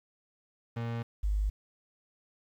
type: tone pair in turn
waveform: 35% pulse / sine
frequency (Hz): 116.54 / 51.02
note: A#2 / G#1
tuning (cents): 0 / -30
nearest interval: octave + major second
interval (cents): 1430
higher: first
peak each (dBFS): -31 / -26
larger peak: second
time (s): 0.76-1.03 / 1.23-1.5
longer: neither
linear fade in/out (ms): 10
effects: low-pass 3000 Hz 12 dB/octave + 10-bit